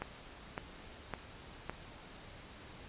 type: click train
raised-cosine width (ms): 0.5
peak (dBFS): -22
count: 4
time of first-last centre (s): 0.02-1.696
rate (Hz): 1.79
effects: pink hiss -52 dBFS RMS until 2.88 s + resampled to 8000 Hz